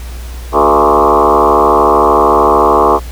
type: tone with frequency modulation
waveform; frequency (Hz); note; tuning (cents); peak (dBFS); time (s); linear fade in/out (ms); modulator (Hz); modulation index
sine; 755; F#5; +35; -5; 0.52-3; 50; 73.3; 5.8
effects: added 60 Hz sine -22 dBFS peak until 3.11 s + pink hiss -34 dBFS RMS until 3.11 s